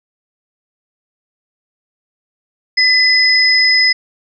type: tone pair together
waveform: sine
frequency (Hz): 2013 / 5072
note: B6 / D#8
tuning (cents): +33 / +32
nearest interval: octave + major third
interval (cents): 1599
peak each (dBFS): -11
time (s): 2.77-3.93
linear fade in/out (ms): 10
effects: none